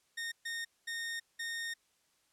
sawtooth tone bursts at uneven times, 1842 Hz, A#6, 21 cents flat, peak -33 dBFS, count 4, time 0.17-0.32 / 0.45-0.65 / 0.87-1.2 / 1.39-1.74 s, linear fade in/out 10 ms, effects white hiss -73 dBFS RMS until 2.32 s + low-pass 10000 Hz 12 dB/octave

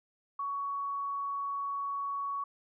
sine tone, 1120 Hz, C#6, 18 cents sharp, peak -32 dBFS, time 0.39-2.44 s, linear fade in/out 5 ms, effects none

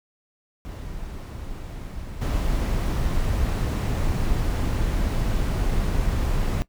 brown noise with level steps, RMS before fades -34 / -23 dBFS, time 0.65-6.62 s, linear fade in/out 0 ms, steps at 2.21 s, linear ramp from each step 10 ms, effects noise-tail reverb RT60 0.1 s tail -18 dB re dry

